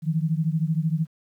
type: beating tone pair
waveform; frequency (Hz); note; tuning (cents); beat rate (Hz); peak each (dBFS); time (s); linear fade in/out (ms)
sine; 155.56 / 168.56; D#3 / E3; 0 / +39; 13; -23 / -25; 0.02-1.07; 50
effects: 10-bit